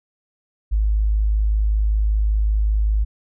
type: tone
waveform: sine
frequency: 52.6 Hz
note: G#1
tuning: 23 cents sharp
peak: -15 dBFS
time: 0.71-3.05 s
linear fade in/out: 20 ms
effects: none